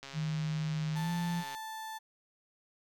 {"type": "click train", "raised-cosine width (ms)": 0.2, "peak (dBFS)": -28, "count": 209, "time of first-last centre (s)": [0.03, 1.548], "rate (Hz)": 137}
{"type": "tone with pitch glide", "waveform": "sine", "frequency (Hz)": [155.56, 170.62], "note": ["D#3", "F3"], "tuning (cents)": [0, -40], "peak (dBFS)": -31, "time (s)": [0.13, 1.44], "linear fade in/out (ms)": 50, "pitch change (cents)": 160, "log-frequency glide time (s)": [0.96, 1.11]}
{"type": "tone", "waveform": "35% pulse", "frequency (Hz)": 880, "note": "A5", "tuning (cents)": 0, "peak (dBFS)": -38, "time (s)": [0.95, 1.99], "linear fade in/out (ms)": 20}
{"effects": []}